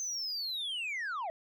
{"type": "linear sweep", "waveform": "sine", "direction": "down", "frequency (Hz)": [6272, 618], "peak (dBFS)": -31, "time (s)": [0, 1.3], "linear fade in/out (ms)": 0, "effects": ["tanh soft clip ceiling -33 dBFS"]}